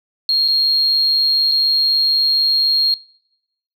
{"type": "tone with dropouts", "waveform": "sine", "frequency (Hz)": 4249, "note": "C8", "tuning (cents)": 26, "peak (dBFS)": -12, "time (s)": [0.29, 2.94], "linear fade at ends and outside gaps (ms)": 1, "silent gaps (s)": [[0.479, 0.484], [1.515, 1.519]], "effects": ["noise-tail reverb RT60 0.9 s tail -25 dB re dry", "tanh soft clip ceiling -8 dBFS"]}